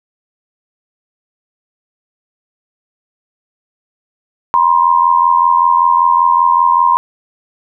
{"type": "tone pair together", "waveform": "sine", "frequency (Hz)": [959.8, 1045], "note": ["B5", "C6"], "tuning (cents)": [-50, -2], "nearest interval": "minor second", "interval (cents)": 148, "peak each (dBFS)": -10, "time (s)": [4.54, 6.97], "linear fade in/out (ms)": 0, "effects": []}